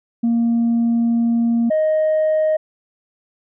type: tone pair in turn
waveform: sine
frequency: 233.1 / 623.5 Hz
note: A#3 / D#5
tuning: 0 / +3 cents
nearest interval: octave + perfect fourth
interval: 1703 cents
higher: second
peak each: -12 dBFS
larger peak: neither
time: 0.23-1.7 / 1.7-2.57 s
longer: first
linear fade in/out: 10 ms
effects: tanh soft clip ceiling -12 dBFS